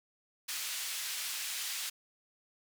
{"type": "band-pass noise", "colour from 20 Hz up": "pink", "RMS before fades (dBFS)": -38, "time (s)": [0.48, 1.9], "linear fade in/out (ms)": 10, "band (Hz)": [2500, 16000], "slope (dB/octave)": 12, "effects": []}